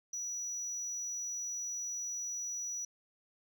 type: tone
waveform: sine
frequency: 5870 Hz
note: F#8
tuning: 15 cents flat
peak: -34 dBFS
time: 0.13-2.85 s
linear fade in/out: 5 ms
effects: tanh soft clip ceiling -35 dBFS